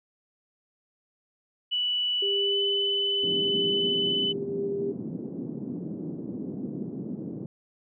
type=tone with pitch glide; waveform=sine; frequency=2960 to 3008 Hz; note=F#7 to F#7; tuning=0 to +28 cents; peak=-24 dBFS; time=1.71-4.33 s; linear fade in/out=20 ms; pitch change=+28 cents; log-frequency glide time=2.3-2.62 s
type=tone with tremolo; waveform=sine; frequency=399 Hz; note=G4; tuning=31 cents sharp; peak=-27 dBFS; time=2.22-4.92 s; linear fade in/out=5 ms; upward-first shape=sine; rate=0.87 Hz; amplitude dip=40%
type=band-pass noise; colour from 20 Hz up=white; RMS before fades=-35 dBFS; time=3.23-7.46 s; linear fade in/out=2 ms; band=160 to 310 Hz; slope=24 dB/octave
effects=none